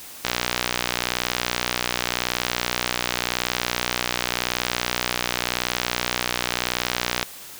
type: click train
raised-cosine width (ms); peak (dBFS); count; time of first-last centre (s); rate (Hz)
0.2; -3; 426; 0.25-7.229; 60.9
effects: white hiss -40 dBFS RMS until 7.59 s